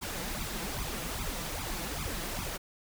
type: noise with flanger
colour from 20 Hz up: pink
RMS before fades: -36 dBFS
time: 0.01-2.58 s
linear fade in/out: 20 ms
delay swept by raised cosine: 0.82 to 6.02 ms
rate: 2.5 Hz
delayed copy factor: +0.9
effects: none